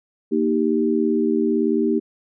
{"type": "chord", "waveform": "sine", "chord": "Eb major", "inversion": "second", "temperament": "equal", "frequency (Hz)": [233.1, 311.1, 392], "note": ["Bb3", "Eb4", "G4"], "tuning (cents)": [0, 0, 0], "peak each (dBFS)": -21, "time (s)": [0.31, 2], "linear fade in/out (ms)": 20, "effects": []}